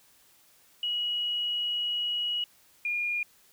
sine tone pair in turn, 2910 / 2423 Hz, F#7 / D#7, -29 / -47 cents, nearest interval minor third, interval 318 cents, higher first, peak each -27 dBFS, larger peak neither, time 0.83-2.44 / 2.85-3.23 s, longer first, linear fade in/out 2 ms, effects white hiss -61 dBFS RMS until 3.52 s

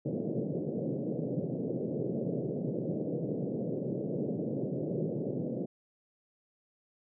pink band-pass noise, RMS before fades -34 dBFS, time 0.05-5.66 s, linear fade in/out 10 ms, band 130 to 560 Hz, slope 48 dB/octave, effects none

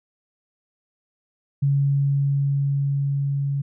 sine tone with level ramp, 140 Hz, C#3, 18 cents sharp, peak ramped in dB -16 to -21 dBFS, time 1.62-3.62 s, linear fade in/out 10 ms, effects none

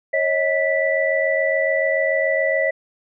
sine tone cluster, 547 / 634 / 1971 Hz, C#5 / D#5 / B6, -23 / +32 / -4 cents, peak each -21 dBFS, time 0.13-2.71 s, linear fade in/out 10 ms, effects none

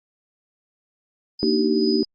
sine tone with tremolo, 4982 Hz, D#8, 1 cent sharp, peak -25 dBFS, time 1.39-2.05 s, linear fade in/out 5 ms, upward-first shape triangle, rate 2.4 Hz, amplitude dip 75%
sine chord, Eb major seventh, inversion second, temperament equal with one note detuned, 233.1 / 293.7 / 311.1 / 385.3 Hz, Bb3 / D4 / Eb4 / G4, 0 / 0 / 0 / -30 cents, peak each -22 / -26 / -23 / -21 dBFS, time 1.43-2.03 s, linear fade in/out 0 ms
effects Opus 24 kbps

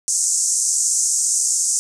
pink band-pass noise, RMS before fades -19 dBFS, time 0.08-1.79 s, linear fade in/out 0 ms, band 6200 to 8800 Hz, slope 48 dB/octave, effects none

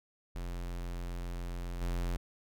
square tone with level steps, 43.65 Hz, F1, in tune, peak -37 / -32 dBFS, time 0.35-2.17 s, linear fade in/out 10 ms, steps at 1.81 s, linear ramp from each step 10 ms, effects none

